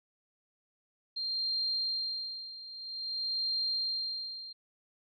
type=tone with tremolo; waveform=sine; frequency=4186 Hz; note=C8; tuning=in tune; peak=-29 dBFS; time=1.16-4.53 s; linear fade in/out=10 ms; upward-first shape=sine; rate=0.51 Hz; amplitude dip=80%; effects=none